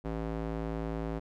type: tone with band-pass filter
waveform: square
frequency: 55 Hz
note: A1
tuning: in tune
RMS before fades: -35 dBFS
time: 0.04-1.2 s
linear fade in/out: 20 ms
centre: 400 Hz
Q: 0.64
effects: none